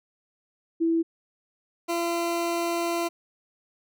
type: tone pair in turn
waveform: sine / 20% pulse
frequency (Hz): 330 / 340.5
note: E4 / F4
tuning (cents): +2 / -44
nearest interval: minor second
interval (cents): 54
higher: second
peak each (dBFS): -20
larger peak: neither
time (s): 0.8-1.03 / 1.88-3.09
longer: second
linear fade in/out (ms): 20
effects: none